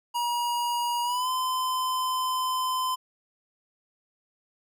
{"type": "tone with pitch glide", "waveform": "square", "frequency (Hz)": [956, 1024.6], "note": ["A#5", "C6"], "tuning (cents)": [43, -37], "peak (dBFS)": -26, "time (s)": [0.14, 2.96], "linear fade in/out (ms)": 20, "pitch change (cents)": 120, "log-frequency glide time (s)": [1.03, 1.29], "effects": []}